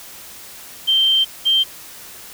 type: tone pair in turn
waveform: sine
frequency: 3136 / 3148 Hz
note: G7 / G7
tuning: 0 / +7 cents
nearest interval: unison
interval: 7 cents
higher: second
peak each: -12 dBFS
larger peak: neither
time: 0.87-1.25 / 1.45-1.64 s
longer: first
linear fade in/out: 20 ms
effects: white hiss -38 dBFS RMS until 2.33 s